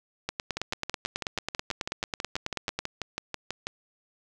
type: two click trains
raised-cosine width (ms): 0.2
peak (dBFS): -12 / -14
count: 24 / 20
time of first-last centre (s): 0.29-2.79 / 0.57-3.67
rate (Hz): 9.2 / 6.13
effects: none